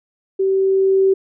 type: tone with level ramp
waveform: sine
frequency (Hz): 385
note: G4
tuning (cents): -31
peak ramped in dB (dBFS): -14 to -10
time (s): 0.39-1.14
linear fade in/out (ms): 10
effects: none